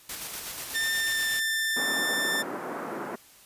white noise with tremolo, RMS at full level -35 dBFS, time 0.09-1.4 s, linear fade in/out 5 ms, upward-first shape square, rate 8.2 Hz, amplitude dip 30%
sawtooth tone with pitch glide, 1796 to 1782.6 Hz, A6 to A6, +35 to +22 cents, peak -22 dBFS, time 0.74-2.43 s, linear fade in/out 20 ms, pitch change -13 cents, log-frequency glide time 1.02-1.26 s
pink band-pass noise, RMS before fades -35 dBFS, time 1.76-3.16 s, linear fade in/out 10 ms, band 220 to 1600 Hz, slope 24 dB/octave
effects white hiss -54 dBFS RMS until 3.45 s + resampled to 32000 Hz

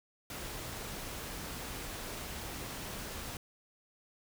pink noise, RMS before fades -42 dBFS, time 0.3-3.37 s, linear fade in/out 2 ms, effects none

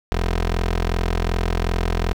15% pulse tone with notch filter, 42.66 Hz, F1, 40 cents flat, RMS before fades -21 dBFS, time 0.12-2.13 s, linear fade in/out 0 ms, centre 130 Hz, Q 1, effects low-pass 5000 Hz 12 dB/octave + 7-bit

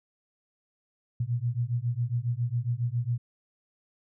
sine beating tone pair, 116.54 / 123.84 Hz, A#2 / B2, 0 / +5 cents, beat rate 7.3 Hz, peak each -29 dBFS, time 1.2-3.18 s, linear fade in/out 5 ms, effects none

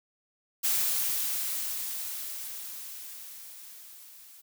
blue noise with level ramp, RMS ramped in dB -26 to -52 dBFS, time 0.63-4.42 s, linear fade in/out 20 ms, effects none

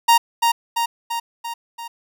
45% pulse tone with echo, 932.3 Hz, A#5, in tune, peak -10 dBFS, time 0.08-0.18 s, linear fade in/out 10 ms, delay 340 ms, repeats 5, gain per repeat -4 dB, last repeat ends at 1.88 s, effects none

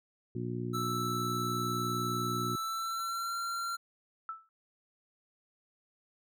harmonic tone, 60 Hz, B1, 49 cents flat, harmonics 2 / 3 / 4 / 5 / 6, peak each -37 / -41 / -40 / -43 / -40 dBFS, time 0.35-2.56 s, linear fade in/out 5 ms
square tone with pitch glide, 1318.5 to 1371.3 Hz, E6 to F6, 0 to -32 cents, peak -34 dBFS, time 0.73-3.77 s, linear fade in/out 20 ms, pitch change +68 cents, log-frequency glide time 2.55-3.36 s
sine tone with exponential decay, 1318.5 Hz, E6, in tune, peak -33 dBFS, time 4.29-4.49 s, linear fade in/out 1 ms, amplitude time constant 43 ms
effects none

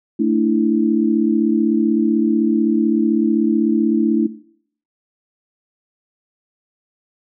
sine chord, A suspended fourth, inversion none, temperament equal with one note detuned, 222.4 / 293.7 / 329.6 Hz, A3 / D4 / E4, +19 / 0 / 0 cents, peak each -18 dBFS, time 0.19-4.27 s, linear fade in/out 10 ms, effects noise-tail reverb RT60 0.6 s tail -17 dB re dry

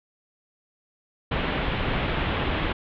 pink low-pass noise, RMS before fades -26 dBFS, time 1.31-2.73 s, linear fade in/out 10 ms, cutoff 3500 Hz, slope 48 dB/octave, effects none

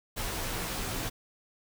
pink noise with comb filter, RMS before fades -34 dBFS, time 0.16-1.1 s, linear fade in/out 20 ms, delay 14 ms, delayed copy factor -0.75, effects none

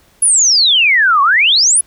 sine exponential two-way sweep, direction down then up, 10640 to 1080 to 10640 Hz, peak -7 dBFS, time 0.22-1.81 s, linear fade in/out 5 ms, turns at 1.22 s, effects pink hiss -51 dBFS RMS until 1.86 s

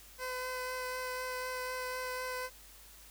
15% pulse tone with vibrato, 508 Hz, B4, 49 cents sharp, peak -30 dBFS, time 0.18-2.5 s, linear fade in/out 50 ms, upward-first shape sine, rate 4 Hz, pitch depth 10 cents each way, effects added 50 Hz sine -59 dBFS peak until 3.1 s + white hiss -56 dBFS RMS until 3.1 s

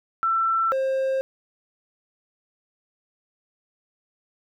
sine / triangle tone pair in turn, 1339 / 531.4 Hz, E6 / C5, +27 / +27 cents, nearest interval octave + major third, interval 1600 cents, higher first, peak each -19 dBFS, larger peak neither, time 0.23-0.72 / 0.72-1.21 s, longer neither, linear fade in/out 0 ms, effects none

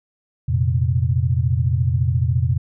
sine chord, F suspended fourth, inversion none, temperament equal, 87.31 / 116.54 / 130.81 Hz, F2 / Bb2 / C3, 0 / 0 / 0 cents, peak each -20 dBFS, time 0.48-2.58 s, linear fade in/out 10 ms, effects none

